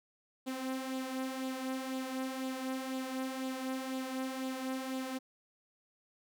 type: tone with flanger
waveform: sawtooth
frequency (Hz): 261.6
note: C4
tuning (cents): 0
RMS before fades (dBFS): -38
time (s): 0.46-5.19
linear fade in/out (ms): 20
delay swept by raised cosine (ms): 0.25 to 3.75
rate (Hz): 2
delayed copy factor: +0.5
effects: none